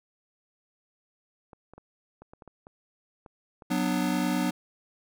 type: clicks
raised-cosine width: 1 ms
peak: -33 dBFS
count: 10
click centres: 1.532 / 1.736 / 1.78 / 2.22 / 2.335 / 2.422 / 2.477 / 2.669 / 3.262 / 3.622 s
type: chord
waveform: square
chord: B minor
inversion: second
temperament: just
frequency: 185.21 / 246.9 / 296.3 Hz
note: F#3 / B3 / D4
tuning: +2 / 0 / +15 cents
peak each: -30 dBFS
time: 3.7-4.51 s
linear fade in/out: 10 ms
effects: none